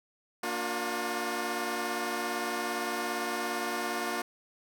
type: chord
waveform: 10% pulse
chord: Bb major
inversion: none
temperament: equal with one note detuned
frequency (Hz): 233.1 / 293.7 / 358.4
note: Bb3 / D4 / F4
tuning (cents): 0 / 0 / +45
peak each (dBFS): -28 / -30 / -25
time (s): 0.43-4.22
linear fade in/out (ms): 5
effects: none